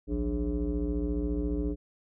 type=tone with frequency modulation; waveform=sine; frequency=174.3 Hz; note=F3; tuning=3 cents flat; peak=-26 dBFS; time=0.07-1.76 s; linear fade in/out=50 ms; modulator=121 Hz; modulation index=1.9; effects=tanh soft clip ceiling -22 dBFS